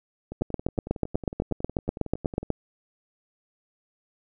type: two click trains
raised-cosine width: 2 ms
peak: -22 / -10 dBFS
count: 24 / 18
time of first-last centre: 0.32-2.43 / 0.42-2.503 s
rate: 10.9 / 8.16 Hz
effects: none